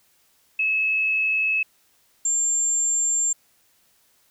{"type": "tone pair in turn", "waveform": "sine", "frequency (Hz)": [2589, 7344], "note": ["E7", "A#8"], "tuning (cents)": [-32, -27], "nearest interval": "octave + tritone", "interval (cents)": 1805, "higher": "second", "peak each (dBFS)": -19, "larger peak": "neither", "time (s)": [[0.59, 1.63], [2.25, 3.33]], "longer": "second", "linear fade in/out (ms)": 5, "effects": ["white hiss -62 dBFS RMS until 4.3 s"]}